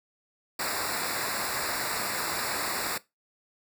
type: noise with comb filter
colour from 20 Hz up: pink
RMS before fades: -31 dBFS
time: 0.59-2.98 s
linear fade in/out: 5 ms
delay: 0.32 ms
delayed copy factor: -1
effects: noise-tail reverb RT60 0.2 s tail -19 dB re dry